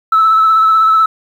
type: tone with vibrato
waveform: sine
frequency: 1309 Hz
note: E6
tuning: 13 cents flat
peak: -5 dBFS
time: 0.12-1.06 s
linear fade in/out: 5 ms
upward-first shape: sine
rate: 16 Hz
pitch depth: 23 cents each way
effects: tanh soft clip ceiling -3 dBFS + 7-bit